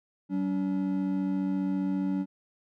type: tone pair together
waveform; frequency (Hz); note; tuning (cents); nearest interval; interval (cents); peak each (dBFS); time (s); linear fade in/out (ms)
triangle; 190.15 / 284.9; F#3 / C#4; +48 / +48; perfect fifth; 700; -27; 0.29-2.26; 50
effects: none